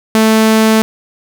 sawtooth tone, 220 Hz, A3, in tune, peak -3 dBFS, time 0.15-0.82 s, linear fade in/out 0 ms, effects none

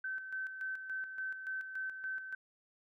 sine tone with tremolo, 1537 Hz, G6, 35 cents flat, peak -36 dBFS, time 0.04-2.35 s, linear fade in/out 5 ms, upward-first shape square, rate 3.5 Hz, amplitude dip 55%, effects none

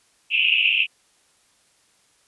pink band-pass noise, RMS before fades -19 dBFS, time 0.3-0.87 s, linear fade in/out 50 ms, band 2500 to 2900 Hz, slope 96 dB/octave, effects white hiss -61 dBFS RMS until 2.27 s + resampled to 24000 Hz

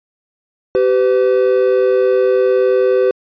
triangle tone pair together, 385.9 / 505.2 Hz, G4 / B4, -27 / +39 cents, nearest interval perfect fourth, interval 466 cents, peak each -11 / -11 dBFS, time 0.75-3.11 s, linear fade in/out 0 ms, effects resampled to 11025 Hz

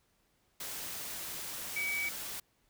sine tone in noise, 2276 Hz, C#7, 45 cents sharp, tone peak -32 dBFS, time 1.76-2.09 s, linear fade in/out 5 ms, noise white, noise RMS -41 dBFS, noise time 0.6-2.4 s, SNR +6 dB, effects pink hiss -73 dBFS RMS until 2.69 s

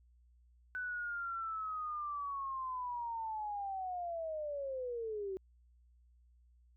sine linear sweep, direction down, 1505 to 372.3 Hz, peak -37 dBFS, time 0.75-5.37 s, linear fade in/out 0 ms, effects added 60 Hz sine -63 dBFS peak until 6.76 s

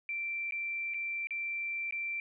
sine tone with dropouts, 2349 Hz, D7, in tune, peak -33 dBFS, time 0.09-2.2 s, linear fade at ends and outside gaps 1 ms, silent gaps 0.509-0.522 / 0.938-0.943 / 1.271-1.307 / 1.909-1.924 s, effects none

